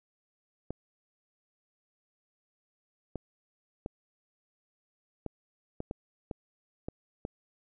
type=clicks; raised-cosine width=2 ms; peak=-22 dBFS; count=9; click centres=0.706 / 3.157 / 3.861 / 5.263 / 5.804 / 5.911 / 6.312 / 6.885 / 7.251 s; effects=none